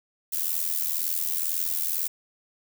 violet noise with amplitude modulation, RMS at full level -24 dBFS, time 0.32-2.08 s, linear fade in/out 10 ms, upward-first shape sine, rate 82 Hz, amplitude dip 80%, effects none

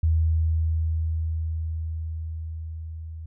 sine tone with level ramp, 80.4 Hz, E2, 43 cents flat, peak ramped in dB -17 to -34 dBFS, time 0.03-3.26 s, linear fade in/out 5 ms, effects none

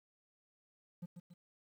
triangle tone with echo, 174.61 Hz, F3, in tune, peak -39 dBFS, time 1.02-1.06 s, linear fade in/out 10 ms, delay 140 ms, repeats 2, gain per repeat -6 dB, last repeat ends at 1.34 s, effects 12-bit

